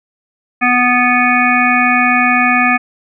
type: harmonic tone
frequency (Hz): 246.9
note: B3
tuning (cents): 0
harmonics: 1 / 3 / 5 / 7 / 9 / 10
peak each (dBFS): -16 / -16 / -16 / -16 / -16 / -16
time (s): 0.61-2.78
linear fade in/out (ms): 20
effects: none